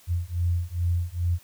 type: beating tone pair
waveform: sine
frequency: 85.7 / 88.1 Hz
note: F2 / F2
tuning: -32 / +16 cents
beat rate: 2.4 Hz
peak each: -26 dBFS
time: 0.07-1.39 s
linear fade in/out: 50 ms
effects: white hiss -55 dBFS RMS until 1.43 s